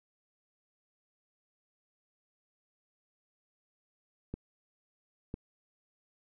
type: clicks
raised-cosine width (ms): 3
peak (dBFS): -24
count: 2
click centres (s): 4.34 / 5.341
effects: none